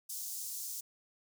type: high-pass noise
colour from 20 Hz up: pink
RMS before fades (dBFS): -41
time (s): 0.09-0.81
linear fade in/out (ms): 10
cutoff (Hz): 5800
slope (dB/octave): 24
effects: none